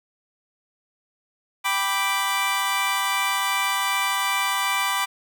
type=chord; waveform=20% pulse; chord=G major; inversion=none; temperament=equal; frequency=784 / 987.8 / 1174.7 Hz; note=G5 / B5 / D6; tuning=0 / 0 / 0 cents; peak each=-24 / -20 / -20 dBFS; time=1.64-5.06 s; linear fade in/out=20 ms; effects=none